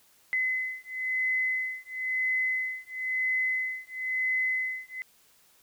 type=beating tone pair; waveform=sine; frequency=2032 / 2032.99 Hz; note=B6 / B6; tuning=+49 / +50 cents; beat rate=0.99 Hz; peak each=-30 / -30 dBFS; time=0.33-5.02 s; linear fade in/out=0 ms; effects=white hiss -62 dBFS RMS until 5.62 s